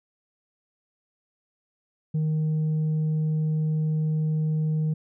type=tone; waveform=sine; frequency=155.56 Hz; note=D#3; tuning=in tune; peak=-19 dBFS; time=2.14-4.94 s; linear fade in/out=10 ms; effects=tanh soft clip ceiling -21 dBFS